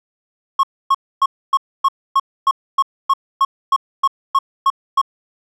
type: tone bursts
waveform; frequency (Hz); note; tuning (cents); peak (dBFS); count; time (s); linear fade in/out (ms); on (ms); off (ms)
triangle; 1090; C#6; -29; -8; 15; 0.59-5.015; 5; 43; 270
effects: none